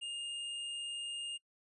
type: tone with hard clipping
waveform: sine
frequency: 2827 Hz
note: F7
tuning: 20 cents sharp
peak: -40 dBFS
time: 0.01-1.38 s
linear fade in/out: 20 ms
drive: 13 dB
effects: noise-tail reverb RT60 0.1 s tail -26 dB re dry + resampled to 24000 Hz